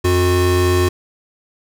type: tone pair together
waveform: square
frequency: 89.21 / 361.6 Hz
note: F2 / F#4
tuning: +37 / -40 cents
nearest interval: 2 octaves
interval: 2423 cents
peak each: -16 dBFS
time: 0.04-0.89 s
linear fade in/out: 10 ms
effects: none